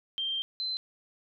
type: tone pair in turn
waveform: sine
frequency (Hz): 3164 / 4071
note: G7 / C8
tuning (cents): +15 / -48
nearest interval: major third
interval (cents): 437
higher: second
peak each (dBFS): -29 / -30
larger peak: first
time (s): 0.18-0.42 / 0.6-0.77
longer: first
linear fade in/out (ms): 0
effects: none